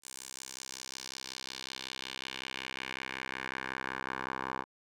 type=tone with band-pass filter sweep; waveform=10% pulse; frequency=65.41 Hz; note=C2; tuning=in tune; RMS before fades=-41 dBFS; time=0.02-4.65 s; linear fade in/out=50 ms; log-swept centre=8500 to 1100 Hz; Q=1.8; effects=none